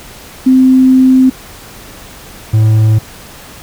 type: tone pair in turn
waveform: sine / triangle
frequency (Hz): 259.6 / 109.15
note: C4 / A2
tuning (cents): -13 / -13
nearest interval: octave + minor third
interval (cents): 1500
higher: first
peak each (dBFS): -3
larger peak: neither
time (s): 0.46-1.3 / 2.53-2.99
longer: first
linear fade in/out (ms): 10
effects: pink hiss -33 dBFS RMS until 3.62 s